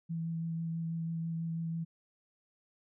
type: tone with vibrato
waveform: sine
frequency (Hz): 164.81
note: E3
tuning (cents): 0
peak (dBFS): -33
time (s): 0.09-1.85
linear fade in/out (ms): 20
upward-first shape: sine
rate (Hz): 6.1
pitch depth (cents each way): 12
effects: none